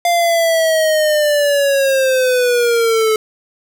square linear sweep, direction down, 698 to 432.1 Hz, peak -12 dBFS, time 0.05-3.16 s, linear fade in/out 2 ms, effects none

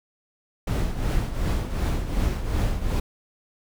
brown noise with tremolo, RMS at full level -21 dBFS, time 0.67-3 s, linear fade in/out 5 ms, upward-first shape triangle, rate 2.7 Hz, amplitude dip 70%, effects none

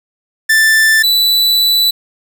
45% pulse tone pair in turn, 1768 / 3969 Hz, A6 / B7, +8 / +8 cents, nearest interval octave + major second, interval 1400 cents, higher second, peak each -7 / -9 dBFS, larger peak first, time 0.49-1.03 / 1.03-1.91 s, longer second, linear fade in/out 10 ms, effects none

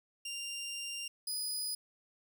20% pulse tone pair in turn, 2788 / 4968 Hz, F7 / D#8, -4 / -3 cents, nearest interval minor seventh, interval 1001 cents, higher second, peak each -34 / -29 dBFS, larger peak second, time 0.25-1.08 / 1.27-1.75 s, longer first, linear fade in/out 5 ms, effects none

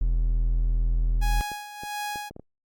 triangle tone, 41.2 Hz, E1, in tune, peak -18 dBFS, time 0.01-1.41 s, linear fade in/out 0 ms
sawtooth tone with tremolo, 830.6 Hz, G#5, in tune, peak -25 dBFS, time 1.21-2.3 s, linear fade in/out 20 ms, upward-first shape sine, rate 1.5 Hz, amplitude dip 70%
clicks, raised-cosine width 2 ms, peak -27 dBFS, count 6, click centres 1.517 / 1.835 / 2.158 / 2.31 / 2.364 / 2.396 s
effects Opus 48 kbps

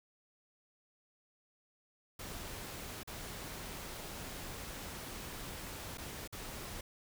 pink noise with dropouts, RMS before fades -45 dBFS, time 2.19-6.81 s, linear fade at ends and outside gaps 5 ms, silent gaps 3.033-3.074 / 5.974-5.981 / 6.276-6.325 s, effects none

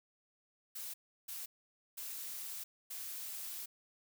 blue noise bursts at uneven times, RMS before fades -44 dBFS, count 4, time 0.75-0.94 / 1.28-1.46 / 1.97-2.64 / 2.9-3.66 s, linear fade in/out 10 ms, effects none

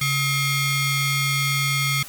sawtooth ring-modulated tone, 1135 Hz, C#6, 41 cents sharp, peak -13 dBFS, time 0.01-2.03 s, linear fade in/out 5 ms, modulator 996 Hz, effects white hiss -40 dBFS RMS until 2.08 s

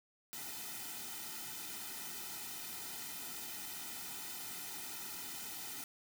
white noise with comb filter, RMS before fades -45 dBFS, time 0.33-5.84 s, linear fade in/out 0 ms, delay 1.8 ms, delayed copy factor -0.95, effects none

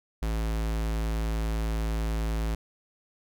square tone, 54.8 Hz, A1, 6 cents flat, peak -27 dBFS, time 0.22-2.55 s, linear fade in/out 5 ms, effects none

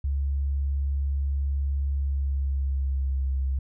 sine tone with pitch glide, 69.5 to 66.78 Hz, C#2 to C2, +5 to +36 cents, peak -23 dBFS, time 0.04-3.59 s, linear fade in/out 5 ms, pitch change -69 cents, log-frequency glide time 1.94-3.28 s, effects none

